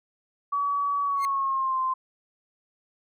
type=tone with pitch glide; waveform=sine; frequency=1137 to 1042.6 Hz; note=C#6 to C6; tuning=+44 to -6 cents; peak=-23 dBFS; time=0.52-1.94 s; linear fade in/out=10 ms; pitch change=-150 cents; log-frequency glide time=1.03-1.8 s
type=tone with exponential growth; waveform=sawtooth; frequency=2120 Hz; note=C7; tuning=22 cents sharp; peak=-27 dBFS; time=1.15-1.25 s; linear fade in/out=0 ms; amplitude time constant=20 ms
effects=none